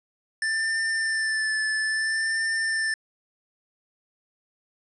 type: tone with vibrato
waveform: square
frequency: 1769 Hz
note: A6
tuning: 9 cents sharp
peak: -24 dBFS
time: 0.42-2.94 s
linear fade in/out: 2 ms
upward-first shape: sine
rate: 0.6 Hz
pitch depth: 26 cents each way
effects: resampled to 24000 Hz + 9-bit